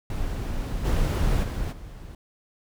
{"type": "noise with level steps", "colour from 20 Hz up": "brown", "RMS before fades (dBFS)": [-29, -22, -28, -40], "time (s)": [0.1, 2.15], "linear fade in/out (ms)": 2, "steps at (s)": [0.84, 1.42, 1.71], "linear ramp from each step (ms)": 20, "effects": []}